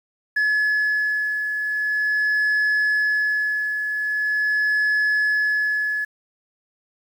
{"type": "beating tone pair", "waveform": "sine", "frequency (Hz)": [1706, 1706.43], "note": ["G#6", "G#6"], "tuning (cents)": [46, 46], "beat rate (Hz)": 0.43, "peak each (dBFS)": [-17, -25], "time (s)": [0.36, 6.05], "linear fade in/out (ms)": 10, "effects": ["tanh soft clip ceiling -16 dBFS", "8-bit"]}